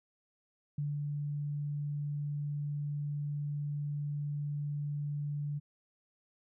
sine tone with ADSR envelope, 145.9 Hz, D3, 11 cents flat, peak -31 dBFS, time 0.78-5.6 s, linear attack 4 ms, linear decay 190 ms, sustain -2 dB, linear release 25 ms, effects none

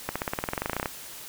accelerating click train, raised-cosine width 0.5 ms, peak -12 dBFS, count 18, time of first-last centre 0.09-0.858 s, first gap 66 ms, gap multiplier 0.95, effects white hiss -42 dBFS RMS until 1.28 s

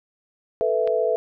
sine chord, A suspended second, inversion none, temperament equal, 440 / 493.9 / 659.3 Hz, A4 / B4 / E5, 0 / 0 / 0 cents, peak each -23 dBFS, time 0.61-1.16 s, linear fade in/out 0 ms
click, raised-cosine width 0.3 ms, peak -20 dBFS, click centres 0.875 s
effects none

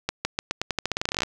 accelerating click train, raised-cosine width 0.2 ms, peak -7 dBFS, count 20, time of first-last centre 0.09-1.233 s, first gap 160 ms, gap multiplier 0.87, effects none

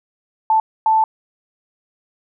sine tone bursts at uneven times, 880 Hz, A5, in tune, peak -11 dBFS, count 2, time 0.5-0.6 / 0.86-1.04 s, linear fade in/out 2 ms, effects none

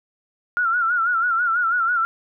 sine tone with vibrato, 1396.9 Hz, F6, in tune, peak -17 dBFS, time 0.57-2.05 s, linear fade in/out 0 ms, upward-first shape sine, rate 6.1 Hz, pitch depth 93 cents each way, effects none

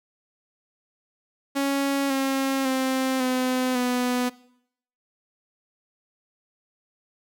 sawtooth tone with pitch steps, 277.2 / 269.6 / 262.2 / 255.1 / 248.1 Hz, C#4 / C#4 / C4 / C4 / B3, 0 / -48 / +4 / -44 / +8 cents, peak -18 dBFS, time 1.55-4.3 s, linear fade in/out 20 ms, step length 550 ms, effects noise-tail reverb RT60 0.7 s tail -20 dB re dry

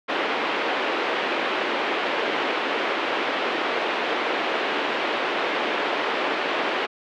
pink band-pass noise, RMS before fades -25 dBFS, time 0.08-6.87 s, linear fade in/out 20 ms, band 320 to 3200 Hz, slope 24 dB/octave, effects none

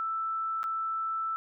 sine tone with dropouts, 1323 Hz, E6, 6 cents sharp, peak -29 dBFS, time 0-1.36 s, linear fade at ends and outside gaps 0 ms, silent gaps 0.631-0.64 s, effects none

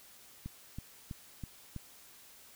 click train, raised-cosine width 5 ms, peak -28 dBFS, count 5, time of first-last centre 0.46-1.763 s, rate 3.07 Hz, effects white hiss -57 dBFS RMS until 2.55 s

